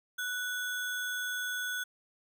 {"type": "tone with sample-and-hold", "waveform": "sine", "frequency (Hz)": 1480, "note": "F#6", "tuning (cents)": 0, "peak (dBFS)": -32, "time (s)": [0.18, 1.84], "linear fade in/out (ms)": 10, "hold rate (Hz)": 4900, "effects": []}